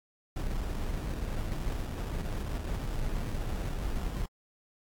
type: noise with sample-and-hold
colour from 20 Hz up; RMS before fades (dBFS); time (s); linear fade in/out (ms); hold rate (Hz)
brown; -33; 0.36-4.26; 5; 2100
effects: AAC 64 kbps